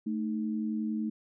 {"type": "tone pair together", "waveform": "sine", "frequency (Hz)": [219.8, 310.8], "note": ["A3", "D#4"], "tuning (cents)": [-2, -2], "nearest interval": "tritone", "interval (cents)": 600, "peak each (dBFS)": [-30, -36], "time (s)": [0.06, 1.1], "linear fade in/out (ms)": 10, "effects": []}